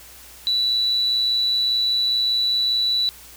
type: tone with amplitude modulation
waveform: sine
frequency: 3951 Hz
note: B7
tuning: in tune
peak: -16 dBFS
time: 0.47-3.09 s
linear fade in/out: 0 ms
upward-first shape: sine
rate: 125 Hz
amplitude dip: 30%
effects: added 60 Hz sine -51 dBFS peak until 3.36 s + white hiss -44 dBFS RMS until 3.36 s